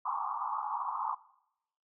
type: band-pass noise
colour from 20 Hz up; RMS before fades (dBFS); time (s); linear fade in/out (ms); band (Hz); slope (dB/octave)
white; -35; 0.05-1.15; 10; 810 to 1200; 96
effects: noise-tail reverb RT60 0.8 s tail -20 dB re dry